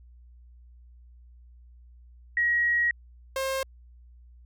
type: tone pair in turn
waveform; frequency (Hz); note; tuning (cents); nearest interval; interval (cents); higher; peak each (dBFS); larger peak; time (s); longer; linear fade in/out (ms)
sine / sawtooth; 1900 / 533.2; A#6 / C5; +33 / +33; octave + minor seventh; 2200; first; -21 / -23; first; 2.37-2.91 / 3.36-3.63; first; 2
effects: added 60 Hz sine -49 dBFS peak until 4.45 s